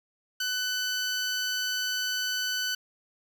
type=tone; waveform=15% pulse; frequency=1500 Hz; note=F#6; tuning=23 cents sharp; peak=-21 dBFS; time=0.4-2.75 s; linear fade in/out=5 ms; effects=none